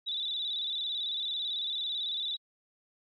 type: tone with vibrato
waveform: sine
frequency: 3685 Hz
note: A#7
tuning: 21 cents flat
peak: -31 dBFS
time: 0.06-2.37 s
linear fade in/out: 20 ms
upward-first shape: square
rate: 18 Hz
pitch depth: 74 cents each way
effects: AAC 48 kbps